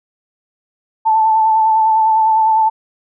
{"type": "tone with vibrato", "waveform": "sine", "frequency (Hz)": 880, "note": "A5", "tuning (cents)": 0, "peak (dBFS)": -9, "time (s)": [1.05, 2.7], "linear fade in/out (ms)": 20, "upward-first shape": "triangle", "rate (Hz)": 9.9, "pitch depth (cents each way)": 30, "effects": []}